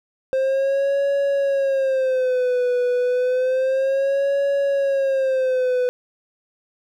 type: tone with vibrato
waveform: triangle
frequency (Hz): 525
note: C5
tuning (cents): +6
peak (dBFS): -15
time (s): 0.33-5.89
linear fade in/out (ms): 0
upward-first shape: sine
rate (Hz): 0.3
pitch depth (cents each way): 110
effects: none